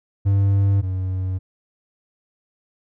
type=tone pair in turn; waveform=triangle; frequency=98.9 / 93.38 Hz; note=G2 / F#2; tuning=+16 / +16 cents; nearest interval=minor second; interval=100 cents; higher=first; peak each=-12 / -19 dBFS; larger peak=first; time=0.25-0.82 / 0.82-1.39 s; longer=neither; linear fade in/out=20 ms; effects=none